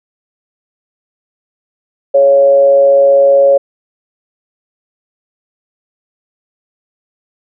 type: tone with frequency modulation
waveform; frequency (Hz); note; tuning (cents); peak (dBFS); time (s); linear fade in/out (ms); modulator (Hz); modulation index
sine; 554.4; C#5; 0; -4; 2.14-3.58; 10; 134; 0.35
effects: none